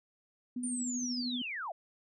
sine tone with tremolo, 246.9 Hz, B3, in tune, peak -33 dBFS, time 0.56-1.42 s, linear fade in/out 5 ms, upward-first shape sine, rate 13 Hz, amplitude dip 35%
sine linear sweep, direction down, 9300 to 599 Hz, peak -36 dBFS, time 0.63-1.72 s, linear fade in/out 5 ms
effects none

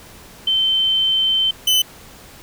sine / 40% pulse tone pair in turn, 3091 / 3027 Hz, G7 / F#7, -25 / +39 cents, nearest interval unison, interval 36 cents, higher first, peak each -14 / -12 dBFS, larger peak second, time 0.47-1.51 / 1.67-1.82 s, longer first, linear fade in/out 5 ms, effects pink hiss -42 dBFS RMS until 2.42 s

